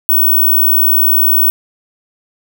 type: tone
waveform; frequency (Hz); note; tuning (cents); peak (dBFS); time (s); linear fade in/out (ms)
sine; 15780; B9; -3; -7; 0.09-1.5; 0
effects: none